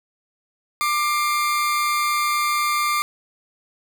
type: tone pair together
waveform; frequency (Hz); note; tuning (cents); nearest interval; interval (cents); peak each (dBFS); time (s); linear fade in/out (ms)
40% pulse; 1188 / 2117; D6 / C7; +20 / +20; minor seventh; 1000; -19 / -25; 0.81-3.02; 0
effects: none